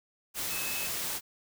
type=tone in noise; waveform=sine; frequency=2590 Hz; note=E7; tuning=31 cents flat; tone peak=-38 dBFS; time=0.48-0.9 s; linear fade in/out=50 ms; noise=white; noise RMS=-34 dBFS; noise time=0.34-1.21 s; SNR=-7 dB; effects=none